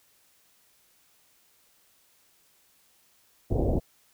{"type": "low-pass noise", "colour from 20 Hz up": "pink", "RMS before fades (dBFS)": -25, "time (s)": [3.5, 3.8], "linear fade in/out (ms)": 20, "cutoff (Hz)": 700, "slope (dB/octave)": 48, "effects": ["white hiss -64 dBFS RMS until 4.13 s"]}